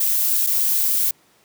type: noise with dropouts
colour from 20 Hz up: violet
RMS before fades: -19 dBFS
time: 0-1.11 s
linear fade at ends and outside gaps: 5 ms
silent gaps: 0.466-0.47 s
effects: pink hiss -57 dBFS RMS until 1.44 s + high-pass 150 Hz 12 dB/octave